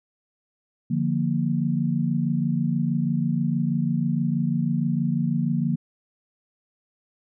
sine chord, Bb major, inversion first, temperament equal with one note detuned, 148.37 / 174.61 / 233.1 Hz, D3 / F3 / Bb3, +18 / 0 / 0 cents, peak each -25 dBFS, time 0.9-5.76 s, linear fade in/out 10 ms, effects none

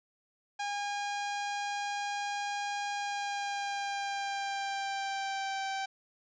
sawtooth tone with pitch glide, 814 to 777.7 Hz, G#5 to G5, -35 to -14 cents, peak -29 dBFS, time 0.59-5.86 s, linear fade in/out 10 ms, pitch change -79 cents, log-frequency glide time 2.92-5.67 s, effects resampled to 16000 Hz + 10-bit

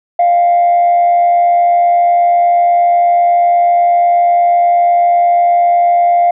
sine tone with frequency modulation, 698.5 Hz, F5, in tune, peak -5 dBFS, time 0.19-6.31 s, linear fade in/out 5 ms, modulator 88.2 Hz, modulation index 0.25, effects tanh soft clip ceiling -4 dBFS

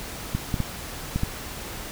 clicks, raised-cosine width 5 ms, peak -11 dBFS, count 5, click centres 0.35 / 0.542 / 0.603 / 1.16 / 1.234 s, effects pink hiss -36 dBFS RMS until 1.91 s

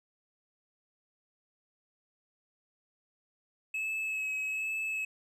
triangle tone with vibrato, 2583 Hz, E7, 36 cents flat, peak -30 dBFS, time 3.74-5.05 s, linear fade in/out 5 ms, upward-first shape sine, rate 1.2 Hz, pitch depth 19 cents each way, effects none

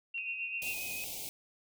sine tone with tremolo, 2741 Hz, F7, 33 cents flat, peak -34 dBFS, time 0.14-0.74 s, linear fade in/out 5 ms, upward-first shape sine, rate 7.7 Hz, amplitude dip 70%
sine tone with vibrato, 2512 Hz, D#7, 16 cents sharp, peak -39 dBFS, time 0.18-1.04 s, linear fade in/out 0 ms, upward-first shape square, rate 6.4 Hz, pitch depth 11 cents each way
white band-stop noise, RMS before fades -41 dBFS, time 0.62-1.29 s, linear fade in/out 0 ms, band 890 to 2200 Hz, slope 96 dB/octave
effects none

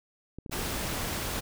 clicks, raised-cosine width 3 ms, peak -27 dBFS, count 10, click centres 0.386 / 0.462 / 0.496 / 0.562 / 0.592 / 0.631 / 0.76 / 0.852 / 0.926 / 1.036 s
pink noise, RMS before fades -33 dBFS, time 0.51-1.41 s, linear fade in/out 20 ms
effects none

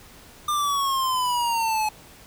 square exponential sweep, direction down, 1205 to 850 Hz, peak -22 dBFS, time 0.48-1.89 s, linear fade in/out 5 ms, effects pink hiss -48 dBFS RMS until 2.26 s

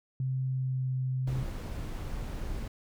sine tone with pitch glide, 130.81 to 129.53 Hz, C3 to C3, 0 to -17 cents, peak -28 dBFS, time 0.2-1.43 s, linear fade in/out 2 ms, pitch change -17 cents, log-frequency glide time 0.45-0.91 s
brown noise, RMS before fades -36 dBFS, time 1.27-2.68 s, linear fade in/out 5 ms
effects none

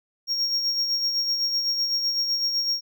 triangle tone with tremolo, 5570 Hz, F8, 5 cents flat, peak -19 dBFS, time 0.27-2.81 s, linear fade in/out 50 ms, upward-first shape sine, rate 7.9 Hz, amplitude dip 45%, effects none

